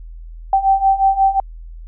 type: beating tone pair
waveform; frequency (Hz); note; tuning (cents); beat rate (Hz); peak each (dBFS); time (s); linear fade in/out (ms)
sine; 774 / 779.6; G5 / G5; -22 / -10; 5.6; -16 / -13; 0.53-1.4; 2
effects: added 41 Hz sine -31 dBFS peak until 1.87 s